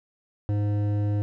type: tone with hard clipping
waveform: sine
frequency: 103.3 Hz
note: G#2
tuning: 9 cents flat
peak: -24 dBFS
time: 0.49-1.22 s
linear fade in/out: 0 ms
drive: 11 dB
effects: none